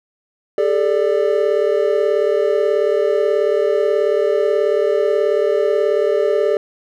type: chord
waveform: triangle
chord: G suspended second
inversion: none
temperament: equal with one note detuned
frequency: 401.6 / 440 / 587.3 Hz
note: G4 / A4 / D5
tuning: +42 / 0 / 0 cents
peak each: -16 dBFS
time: 0.58-6.57 s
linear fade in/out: 2 ms
effects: none